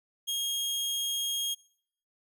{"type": "tone", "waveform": "sawtooth", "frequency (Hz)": 3255, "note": "G#7", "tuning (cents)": -36, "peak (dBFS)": -26, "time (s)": [0.27, 1.55], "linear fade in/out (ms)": 20, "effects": ["noise-tail reverb RT60 0.6 s tail -23 dB re dry"]}